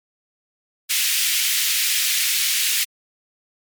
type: high-pass noise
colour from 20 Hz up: pink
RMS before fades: -20 dBFS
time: 0.89-2.85 s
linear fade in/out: 20 ms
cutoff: 2200 Hz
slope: 24 dB/octave
effects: MP3 96 kbps